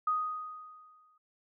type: tone with exponential decay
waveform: sine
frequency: 1246 Hz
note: D#6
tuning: 2 cents sharp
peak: -25 dBFS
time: 0.07-1.18 s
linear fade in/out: 5 ms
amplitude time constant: 240 ms
effects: none